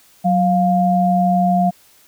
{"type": "tone pair together", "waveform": "sine", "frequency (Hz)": [185, 702.5], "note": ["F#3", "F5"], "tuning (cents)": [0, 10], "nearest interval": "octave + major seventh", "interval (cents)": 2310, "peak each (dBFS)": -15, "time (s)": [0.24, 1.71], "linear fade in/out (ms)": 20, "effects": ["white hiss -51 dBFS RMS until 2.07 s"]}